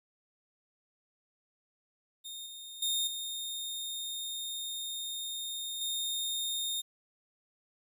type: tone with level steps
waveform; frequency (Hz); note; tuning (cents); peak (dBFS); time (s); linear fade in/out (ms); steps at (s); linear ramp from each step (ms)
sawtooth; 3669; A#7; -28; -38 / -41 / -26 / -33 / -29; 2.24-6.82; 20; 2.46 / 2.82 / 3.07 / 5.81; 5
effects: 11-bit